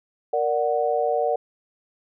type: chord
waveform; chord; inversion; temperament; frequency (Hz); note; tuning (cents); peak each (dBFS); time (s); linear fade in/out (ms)
sine; Bb augmented; none; equal; 466.2 / 587.3 / 740; Bb4 / D5 / F#5; 0 / 0 / 0; -24; 0.33-1.36; 5
effects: none